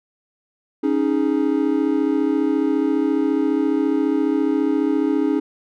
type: chord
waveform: triangle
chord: C# suspended second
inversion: none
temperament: just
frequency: 277.2 / 311.8 / 415.8 Hz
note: C#4 / D#4 / G#4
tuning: 0 / +4 / +2 cents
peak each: -18 / -18 / -22 dBFS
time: 0.83-5.4 s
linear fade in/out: 10 ms
effects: none